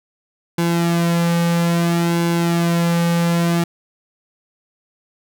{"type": "tone with flanger", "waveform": "sawtooth", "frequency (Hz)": 170, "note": "F3", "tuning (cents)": -46, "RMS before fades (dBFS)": -17, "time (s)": [0.58, 3.64], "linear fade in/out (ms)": 5, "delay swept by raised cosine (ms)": [1.6, 2.9], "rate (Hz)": 0.6, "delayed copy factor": -0.65, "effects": []}